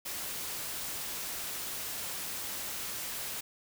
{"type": "noise", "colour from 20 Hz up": "white", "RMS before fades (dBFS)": -38, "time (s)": [0.05, 3.41], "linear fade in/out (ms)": 10, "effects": []}